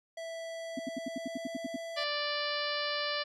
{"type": "tone with pitch glide", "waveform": "square", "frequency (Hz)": [659.3, 664.3], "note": ["E5", "E5"], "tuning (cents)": [0, 13], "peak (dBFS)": -39, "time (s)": [0.17, 2.04], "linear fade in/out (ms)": 5, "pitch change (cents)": 13, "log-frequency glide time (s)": [0.5, 1.52]}
{"type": "tone bursts", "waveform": "sine", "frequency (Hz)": 261.6, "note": "C4", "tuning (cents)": 0, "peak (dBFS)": -32, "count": 11, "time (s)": [0.77, 1.763], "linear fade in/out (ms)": 5, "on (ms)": 23, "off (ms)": 74}
{"type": "harmonic tone", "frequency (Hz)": 587.3, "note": "D5", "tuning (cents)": 0, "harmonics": [1, 2, 3, 4, 5, 6, 7, 8, 9], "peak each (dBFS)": [-37, -39, -38, -42, -40, -43, -40, -40, -45], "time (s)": [1.96, 3.24], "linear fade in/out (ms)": 20}
{"effects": ["low-pass 8000 Hz 12 dB/octave"]}